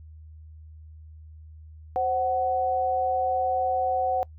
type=tone pair together; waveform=sine; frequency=523.3 / 746.8 Hz; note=C5 / F#5; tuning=0 / +16 cents; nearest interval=tritone; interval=616 cents; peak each=-28 / -23 dBFS; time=1.96-4.23 s; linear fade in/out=0 ms; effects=noise-tail reverb RT60 0.1 s tail -24 dB re dry + added 78 Hz sine -43 dBFS peak until 4.38 s